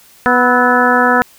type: harmonic tone with a mistuned harmonic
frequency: 246.9 Hz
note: B3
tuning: in tune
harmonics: 1 / 2 / 3 / 4 / 5 / 6 / 7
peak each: -16 / -16 / -16 / -16 / -16 / -16 / -16 dBFS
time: 0.26-1.22 s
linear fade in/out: 0 ms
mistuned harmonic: 5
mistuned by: +87 cents
effects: white hiss -45 dBFS RMS until 1.38 s